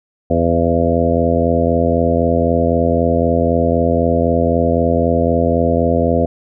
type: harmonic tone with a mistuned harmonic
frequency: 83.9 Hz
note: E2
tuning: 31 cents sharp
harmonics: 1 / 2 / 3 / 4 / 5 / 6 / 7 / 8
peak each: -19 / -21 / -18 / -24 / -22 / -18 / -21 / -20 dBFS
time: 0.3-6.26 s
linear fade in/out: 5 ms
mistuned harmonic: 8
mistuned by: +15 cents
effects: none